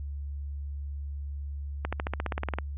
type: accelerating click train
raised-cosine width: 0.5 ms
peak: -15 dBFS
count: 13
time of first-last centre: 1.85-2.586 s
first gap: 76 ms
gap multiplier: 0.96
effects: added 71 Hz sine -33 dBFS peak until 2.77 s + resampled to 8000 Hz